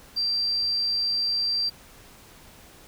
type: tone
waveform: triangle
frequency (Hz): 4706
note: D8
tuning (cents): +3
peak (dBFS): -19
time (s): 0.16-1.7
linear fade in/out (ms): 20
effects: tanh soft clip ceiling -21 dBFS + pink hiss -50 dBFS RMS until 2.87 s